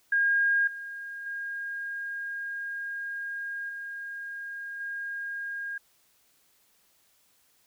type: tone with level steps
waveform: sine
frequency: 1622 Hz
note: G#6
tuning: 41 cents flat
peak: -21 / -36 / -32 / -35 / -32 dBFS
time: 0.12-5.78 s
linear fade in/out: 5 ms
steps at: 0.67 / 1.26 / 3.69 / 4.8 s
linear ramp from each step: 5 ms
effects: white hiss -66 dBFS RMS until 7.66 s